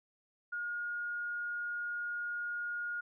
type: tone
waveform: sine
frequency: 1430 Hz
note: F6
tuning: 41 cents sharp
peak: -35 dBFS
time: 0.52-3.01 s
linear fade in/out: 10 ms
effects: none